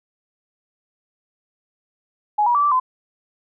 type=tone with pitch steps; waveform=sine; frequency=838 / 962 / 1157 / 1168 / 1023 Hz; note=G#5 / B5 / D6 / D6 / C6; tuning=+15 / -46 / -26 / -10 / -39 cents; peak=-14 dBFS; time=2.38-2.8 s; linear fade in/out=10 ms; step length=84 ms; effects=none